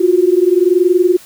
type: tone pair together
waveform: sine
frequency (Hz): 349.2 / 370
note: F4 / F#4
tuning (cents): 0 / 0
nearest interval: minor second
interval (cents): 100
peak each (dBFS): -11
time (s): 0-1.17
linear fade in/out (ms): 10
effects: white hiss -40 dBFS RMS until 1.25 s